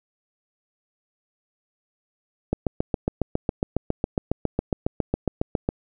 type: click train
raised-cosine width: 2 ms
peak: -8 dBFS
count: 24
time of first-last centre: 2.53-5.689 s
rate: 7.28 Hz
effects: none